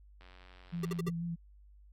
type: click train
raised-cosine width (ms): 0.3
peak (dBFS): -40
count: 73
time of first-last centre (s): 0.21-0.999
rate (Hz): 91.2
type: tone with vibrato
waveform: sine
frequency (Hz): 169.5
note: E3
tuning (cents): +49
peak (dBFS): -34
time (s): 0.72-1.36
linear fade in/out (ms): 20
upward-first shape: sine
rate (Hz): 6.1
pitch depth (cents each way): 25
type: tone bursts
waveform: square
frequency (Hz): 390.9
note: G4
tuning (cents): -5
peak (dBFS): -35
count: 4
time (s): 0.83-1.087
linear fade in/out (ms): 5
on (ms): 23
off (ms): 55
effects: added 50 Hz sine -55 dBFS peak until 1.92 s + AAC 48 kbps